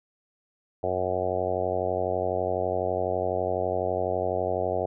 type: harmonic tone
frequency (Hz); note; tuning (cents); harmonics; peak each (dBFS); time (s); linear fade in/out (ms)
92; F#2; -9; 1 / 2 / 3 / 4 / 5 / 6 / 7 / 8 / 9; -36 / -41 / -40 / -34 / -31 / -31 / -30 / -32 / -41; 0.83-4.86; 5
effects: none